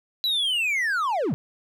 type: linear sweep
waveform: triangle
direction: down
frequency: 4000 to 109.5 Hz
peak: -20 dBFS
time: 0.24-1.34 s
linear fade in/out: 0 ms
effects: none